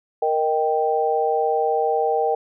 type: chord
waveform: sine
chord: Eb major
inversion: second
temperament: equal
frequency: 466.2 / 622.3 / 784 Hz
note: Bb4 / Eb5 / G5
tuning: 0 / 0 / 0 cents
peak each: -21 / -25 / -21 dBFS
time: 0.22-2.35 s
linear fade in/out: 5 ms
effects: none